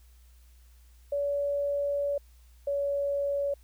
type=tone pair in turn; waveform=sine; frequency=570 / 565.1 Hz; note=C#5 / C#5; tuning=+48 / +33 cents; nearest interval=unison; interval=15 cents; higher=first; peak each=-26 dBFS; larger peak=neither; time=1.12-2.18 / 2.67-3.54 s; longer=first; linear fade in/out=5 ms; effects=added 60 Hz sine -53 dBFS peak until 3.63 s + white hiss -66 dBFS RMS until 3.63 s